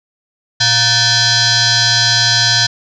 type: tone with frequency modulation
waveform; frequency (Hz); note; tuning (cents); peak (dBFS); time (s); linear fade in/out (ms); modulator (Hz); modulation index
sine; 116.9; A#2; +5; -9; 0.6-2.67; 10; 820; 6.6
effects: none

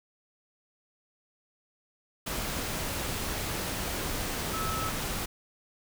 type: tone in noise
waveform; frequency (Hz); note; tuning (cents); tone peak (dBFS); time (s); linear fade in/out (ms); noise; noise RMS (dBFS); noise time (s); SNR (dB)
sine; 1301; E6; -23; -33; 4.53-4.9; 10; pink; -33; 2.26-5.26; -3
effects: none

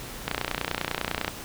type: click train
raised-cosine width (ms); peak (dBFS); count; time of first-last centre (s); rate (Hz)
0.3; -9; 31; 0.28-1.28; 30
effects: pink hiss -39 dBFS RMS until 1.44 s

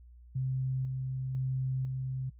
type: tone with tremolo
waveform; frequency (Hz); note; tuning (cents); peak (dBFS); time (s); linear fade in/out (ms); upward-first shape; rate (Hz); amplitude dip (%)
sine; 130.81; C3; 0; -29; 0.35-2.3; 10; square; 1; 30
effects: noise-tail reverb RT60 0.1 s tail -22 dB re dry + added 60 Hz sine -51 dBFS peak until 2.39 s

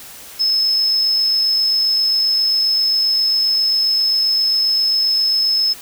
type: tone with amplitude modulation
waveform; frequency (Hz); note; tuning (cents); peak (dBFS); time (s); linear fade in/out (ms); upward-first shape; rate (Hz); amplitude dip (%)
sine; 5200; E8; -24; -12; 0.39-5.74; 20; sine; 47.5; 25
effects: white hiss -37 dBFS RMS until 5.81 s

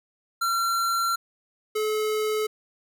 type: tone pair in turn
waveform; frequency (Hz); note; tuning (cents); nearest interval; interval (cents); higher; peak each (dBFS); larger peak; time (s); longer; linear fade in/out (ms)
square; 1365 / 429.9; F6 / A4; -40 / -40; octave + minor sixth; 2000; first; -23 / -24; first; 0.41-1.16 / 1.75-2.47; first; 10
effects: none

